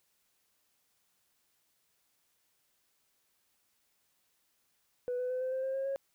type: tone with pitch steps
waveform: sine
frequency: 493.8 / 501 / 508.3 / 515.7 / 523.2 / 530.8 / 538.5 / 546.3 Hz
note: B4 / B4 / B4 / C5 / C5 / C5 / C5 / C#5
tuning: 0 / +25 / +50 / -25 / 0 / +25 / +50 / -25 cents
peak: -30 dBFS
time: 5.08-5.96 s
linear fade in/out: 0 ms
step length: 110 ms
effects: tanh soft clip ceiling -29 dBFS + white hiss -75 dBFS RMS until 6.14 s